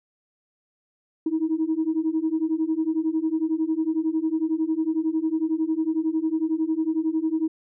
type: beating tone pair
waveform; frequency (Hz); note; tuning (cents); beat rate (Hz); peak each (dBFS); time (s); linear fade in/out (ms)
sine; 312.8 / 323.8; D#4 / E4; +9 / -31; 11; -24 / -23; 1.26-7.48; 5
effects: tanh soft clip ceiling -15 dBFS